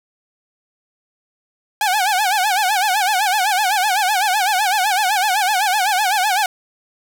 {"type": "tone with vibrato", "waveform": "sawtooth", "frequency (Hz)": 793, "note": "G5", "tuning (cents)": 20, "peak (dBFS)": -11, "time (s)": [1.81, 6.46], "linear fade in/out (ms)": 2, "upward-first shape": "sine", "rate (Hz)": 7.9, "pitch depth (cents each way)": 160, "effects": []}